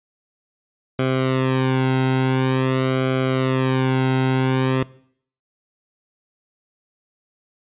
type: tone with flanger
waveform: sawtooth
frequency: 130.81 Hz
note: C3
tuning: in tune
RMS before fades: -19 dBFS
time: 0.99-4.83 s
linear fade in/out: 0 ms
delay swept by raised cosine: 1.1 to 1.71 ms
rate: 0.47 Hz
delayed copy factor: -0.85
effects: noise-tail reverb RT60 0.6 s tail -20 dB re dry + resampled to 8000 Hz